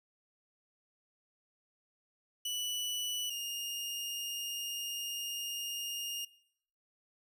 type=tone pair in turn; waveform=sawtooth; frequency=2960 / 2835 Hz; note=F#7 / F7; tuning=0 / +25 cents; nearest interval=minor second; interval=75 cents; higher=first; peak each=-31 / -34 dBFS; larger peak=first; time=2.45-3.3 / 3.3-6.25 s; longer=second; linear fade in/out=5 ms; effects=noise-tail reverb RT60 0.7 s tail -20 dB re dry